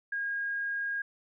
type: tone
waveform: sine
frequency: 1629 Hz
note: G#6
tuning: 34 cents flat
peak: -30 dBFS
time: 0.12-1.02 s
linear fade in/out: 5 ms
effects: none